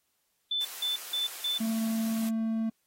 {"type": "tone bursts", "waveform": "sine", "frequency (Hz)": 3520, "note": "A7", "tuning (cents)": 0, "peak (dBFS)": -27, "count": 4, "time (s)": [0.51, 1.58], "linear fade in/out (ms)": 5, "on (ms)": 140, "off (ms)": 170}
{"type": "high-pass noise", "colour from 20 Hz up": "white", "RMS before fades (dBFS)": -42, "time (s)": [0.61, 2.29], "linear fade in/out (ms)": 0, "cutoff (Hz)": 530, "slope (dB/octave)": 12}
{"type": "tone", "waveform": "triangle", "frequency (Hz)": 223.5, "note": "A3", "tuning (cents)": 27, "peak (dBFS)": -25, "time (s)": [1.6, 2.7], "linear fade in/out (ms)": 10}
{"effects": ["white hiss -75 dBFS RMS until 2.86 s", "AAC 48 kbps"]}